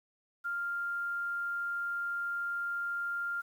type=tone with quantisation; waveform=sine; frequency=1396.9 Hz; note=F6; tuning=in tune; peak=-32 dBFS; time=0.44-3.42 s; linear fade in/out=20 ms; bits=10; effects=none